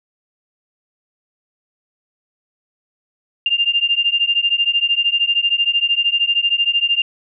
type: beating tone pair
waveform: sine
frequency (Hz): 2792 / 2805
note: F7 / F7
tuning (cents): -1 / +7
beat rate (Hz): 13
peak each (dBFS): -17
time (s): 3.46-7.02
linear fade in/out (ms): 2
effects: none